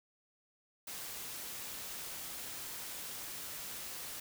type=noise; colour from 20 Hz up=white; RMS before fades=-44 dBFS; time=0.87-4.2 s; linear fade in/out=5 ms; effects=none